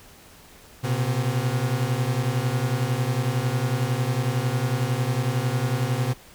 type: beating tone pair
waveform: 40% pulse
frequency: 120 / 131 Hz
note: B2 / C3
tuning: -49 / +2 cents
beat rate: 11 Hz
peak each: -24 dBFS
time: 0.83-6.14 s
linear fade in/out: 20 ms
effects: pink hiss -49 dBFS RMS until 6.34 s